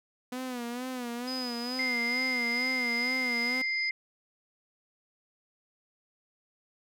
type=tone with vibrato; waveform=sawtooth; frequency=246.9 Hz; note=B3; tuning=in tune; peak=-30 dBFS; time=0.32-3.62 s; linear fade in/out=5 ms; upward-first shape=sine; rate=2.2 Hz; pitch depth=79 cents each way
type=tone with tremolo; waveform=sine; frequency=4998 Hz; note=D#8; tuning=7 cents sharp; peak=-34 dBFS; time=1.27-3.9 s; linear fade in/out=10 ms; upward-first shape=sine; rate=2.4 Hz; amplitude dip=40%
type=tone; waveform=sine; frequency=2093 Hz; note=C7; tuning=in tune; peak=-28 dBFS; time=1.79-3.91 s; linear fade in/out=2 ms
effects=none